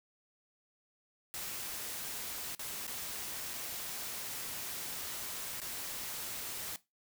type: noise with dropouts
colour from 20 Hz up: white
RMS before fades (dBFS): -41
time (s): 1.34-6.76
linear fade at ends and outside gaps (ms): 0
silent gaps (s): 2.55-2.594 / 2.867-2.878 / 3.534-3.538 / 5.602-5.617
effects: noise-tail reverb RT60 0.2 s tail -17 dB re dry